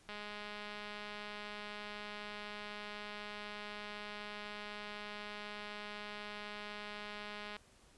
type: click train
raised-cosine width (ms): 0.3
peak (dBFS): -30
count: 1556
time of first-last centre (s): 0.09-7.566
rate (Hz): 208
effects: pink hiss -65 dBFS RMS until 7.97 s + resampled to 24000 Hz